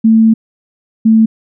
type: tone pair in turn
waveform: sine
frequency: 223 / 221.9 Hz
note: A3 / A3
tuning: +23 / +15 cents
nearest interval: unison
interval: 8 cents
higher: first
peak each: -4 dBFS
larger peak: neither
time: 0.04-0.34 / 1.05-1.26 s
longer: first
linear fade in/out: 10 ms
effects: none